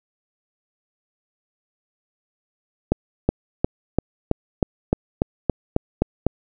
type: accelerating click train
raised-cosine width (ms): 2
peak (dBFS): -3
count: 12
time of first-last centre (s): 2.92-6.266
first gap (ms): 370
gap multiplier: 0.96
effects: none

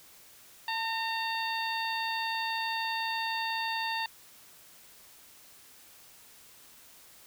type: harmonic tone with a mistuned harmonic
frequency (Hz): 912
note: A#5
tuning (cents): -38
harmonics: 1 / 2 / 3 / 4 / 5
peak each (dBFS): -33 / -36 / -38 / -39 / -40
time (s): 0.68-4.06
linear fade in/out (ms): 2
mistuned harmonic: 1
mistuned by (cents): -27
effects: white hiss -55 dBFS RMS until 7.26 s

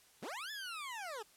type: linear two-way sweep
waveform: 20% pulse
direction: up then down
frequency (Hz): 130.81 to 1760 to 396.7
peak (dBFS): -37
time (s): 0.22-1.23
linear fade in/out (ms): 10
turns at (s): 0.51
effects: white hiss -65 dBFS RMS until 1.36 s + low-pass 12000 Hz 12 dB/octave

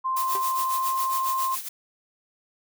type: tone with pitch glide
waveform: sine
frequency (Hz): 1046.5 to 1053.2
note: C6 to C6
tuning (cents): 0 to +11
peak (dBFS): -23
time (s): 0.04-1.56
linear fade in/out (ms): 20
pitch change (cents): +11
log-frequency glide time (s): 0.77-0.86
type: noise with tremolo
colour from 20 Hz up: blue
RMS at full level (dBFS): -30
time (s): 0.16-1.69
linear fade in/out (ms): 10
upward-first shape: sine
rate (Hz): 7.3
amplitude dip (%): 70
type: tone with exponential decay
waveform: sawtooth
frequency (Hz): 390.7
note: G4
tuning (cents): -6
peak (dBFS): -27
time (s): 0.35-0.47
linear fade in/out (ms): 1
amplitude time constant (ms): 25
effects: none

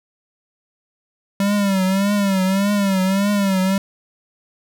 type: tone with vibrato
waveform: square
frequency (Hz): 196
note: G3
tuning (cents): 0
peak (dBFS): -16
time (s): 1.4-3.78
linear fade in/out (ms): 2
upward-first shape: triangle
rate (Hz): 1.7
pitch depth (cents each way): 97
effects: none

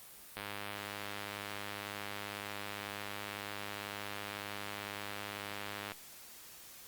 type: click train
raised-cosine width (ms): 0.3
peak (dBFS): -24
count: 567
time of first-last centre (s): 0.37-5.919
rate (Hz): 102
effects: white hiss -53 dBFS RMS until 6.87 s + Opus 32 kbps

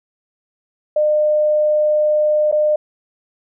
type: tone with dropouts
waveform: sine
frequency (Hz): 605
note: D#5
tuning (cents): -49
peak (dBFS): -12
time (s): 0.96-2.76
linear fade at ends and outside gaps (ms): 5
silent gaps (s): 2.515-2.524
effects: none

